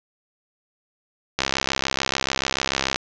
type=click train; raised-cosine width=0.2 ms; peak=-3 dBFS; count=106; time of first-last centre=1.39-2.96 s; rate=66.9 Hz; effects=resampled to 16000 Hz + 7-bit